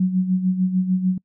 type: tone with tremolo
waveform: sine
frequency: 185 Hz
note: F#3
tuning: in tune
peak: -14 dBFS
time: 0-1.18 s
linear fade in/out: 5 ms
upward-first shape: sine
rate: 6.7 Hz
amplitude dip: 65%
effects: noise-tail reverb RT60 0.1 s tail -26 dB re dry